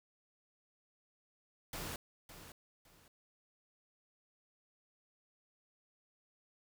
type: noise with echo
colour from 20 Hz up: pink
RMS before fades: -43 dBFS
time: 1.73-1.96 s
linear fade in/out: 2 ms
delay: 560 ms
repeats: 2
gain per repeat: -11 dB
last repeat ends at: 3.08 s
effects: none